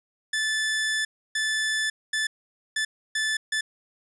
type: tone bursts at uneven times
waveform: sawtooth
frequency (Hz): 1747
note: A6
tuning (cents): -13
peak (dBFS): -20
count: 6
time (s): 0.33-1.05 / 1.35-1.9 / 2.13-2.27 / 2.76-2.85 / 3.15-3.37 / 3.52-3.61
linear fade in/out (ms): 5
effects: resampled to 24000 Hz + 10-bit